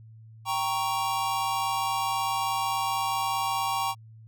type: chord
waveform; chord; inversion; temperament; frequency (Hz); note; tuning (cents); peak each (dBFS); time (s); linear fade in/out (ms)
square; G diminished; none; equal; 784 / 932.3 / 1108.7; G5 / Bb5 / Db6; 0 / 0 / 0; -31; 0.45-3.95; 50
effects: added 111 Hz sine -46 dBFS peak until 4.27 s